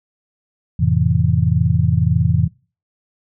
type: chord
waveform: sine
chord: F major seventh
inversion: none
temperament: just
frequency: 87.31 / 109.13 / 130.96 / 163.7 Hz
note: F2 / A2 / C3 / E3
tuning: 0 / -14 / +2 / -12 cents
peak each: -18 dBFS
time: 0.79-2.48 s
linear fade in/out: 10 ms
effects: noise-tail reverb RT60 0.4 s tail -26 dB re dry